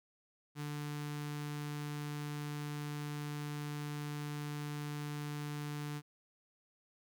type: tone with notch filter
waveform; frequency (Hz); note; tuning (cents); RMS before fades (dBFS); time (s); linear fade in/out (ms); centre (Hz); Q
sawtooth; 147.5; D3; +8; -41; 0.55-6.02; 50; 580; 1.7
effects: none